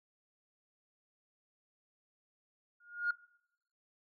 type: tone with exponential growth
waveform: sine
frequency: 1426 Hz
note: F6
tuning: 36 cents sharp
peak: -25 dBFS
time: 2.8-3.11 s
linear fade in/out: 5 ms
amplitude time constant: 67 ms
effects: noise-tail reverb RT60 0.8 s tail -23 dB re dry + tanh soft clip ceiling -24 dBFS